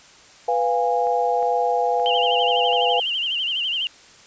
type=chord; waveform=sine; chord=F diminished; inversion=second; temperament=equal with one note detuned; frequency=493.9 / 698.5 / 820.6 Hz; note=Cb5 / F5 / Ab5; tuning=0 / 0 / -21 cents; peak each=-22 dBFS; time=0.48-3 s; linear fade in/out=5 ms
type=clicks; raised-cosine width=0.5 ms; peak=-28 dBFS; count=4; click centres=1.07 / 1.427 / 1.998 / 2.728 s
type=tone with vibrato; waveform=sine; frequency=2960 Hz; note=F#7; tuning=in tune; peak=-21 dBFS; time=2.06-3.87 s; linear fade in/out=0 ms; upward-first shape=sine; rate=12 Hz; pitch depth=120 cents each way
effects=white hiss -48 dBFS RMS until 4.26 s + resampled to 16000 Hz